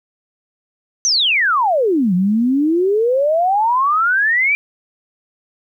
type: exponential two-way sweep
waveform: sine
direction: down then up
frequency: 6272 to 174.61 to 2379 Hz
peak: -12 dBFS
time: 1.05-4.55 s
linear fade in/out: 0 ms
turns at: 2.14 s
effects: 9-bit